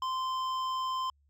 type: tone with hard clipping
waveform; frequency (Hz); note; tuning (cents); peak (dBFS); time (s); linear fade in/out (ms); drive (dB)
sine; 1038; C6; -14; -32; 0.02-1.1; 2; 10
effects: added 71 Hz sine -65 dBFS peak until 1.29 s